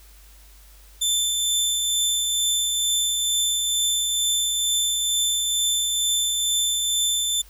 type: tone with tremolo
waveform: 20% pulse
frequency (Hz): 3538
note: A7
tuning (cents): +9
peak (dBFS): -13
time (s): 1.01-7.42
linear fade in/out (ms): 10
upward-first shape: triangle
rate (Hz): 2.2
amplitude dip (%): 30
effects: added 50 Hz sine -47 dBFS peak until 7.49 s + white hiss -53 dBFS RMS until 7.49 s